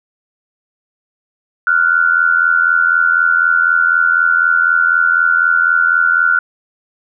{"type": "tone pair together", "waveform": "sine", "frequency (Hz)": [1396.9, 1480.9], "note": ["F6", "F#6"], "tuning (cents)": [0, 1], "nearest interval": "minor second", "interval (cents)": 101, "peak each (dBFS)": -12, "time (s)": [1.67, 6.39], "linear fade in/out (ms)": 2, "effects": []}